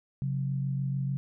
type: tone pair together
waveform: sine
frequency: 135.6 / 182.4 Hz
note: C#3 / F#3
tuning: -38 / -24 cents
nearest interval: perfect fourth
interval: 514 cents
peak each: -28 / -36 dBFS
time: 0.22-1.17 s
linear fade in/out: 0 ms
effects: none